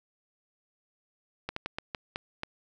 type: slowing click train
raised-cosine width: 0.3 ms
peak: -17 dBFS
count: 7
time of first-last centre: 1.49-2.434 s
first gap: 74 ms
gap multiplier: 1.3
effects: none